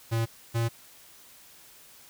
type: tone pair in turn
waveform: square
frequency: 114.2 / 115.66 Hz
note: A#2 / A#2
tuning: -35 / -13 cents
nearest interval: unison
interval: 22 cents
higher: second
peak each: -25 dBFS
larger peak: neither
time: 0.11-0.26 / 0.54-0.69 s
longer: neither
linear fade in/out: 20 ms
effects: white hiss -53 dBFS RMS until 2.09 s